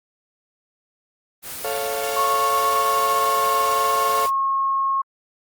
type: noise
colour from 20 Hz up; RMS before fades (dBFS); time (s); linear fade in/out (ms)
white; -32; 1.42-4.31; 50
type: chord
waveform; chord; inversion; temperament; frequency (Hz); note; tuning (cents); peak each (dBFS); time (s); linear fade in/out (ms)
35% pulse; A augmented; none; equal; 440 / 554.4 / 698.5; A4 / C#5 / E#5; 0 / 0 / 0; -26; 1.64-4.26; 5
type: tone with pitch glide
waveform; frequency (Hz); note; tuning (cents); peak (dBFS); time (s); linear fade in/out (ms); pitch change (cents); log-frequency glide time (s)
sine; 1100 to 1084.9; C#6 to C#6; -14 to -38; -18; 2.16-5.02; 10; -24; 2.77-3.54
effects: Opus 24 kbps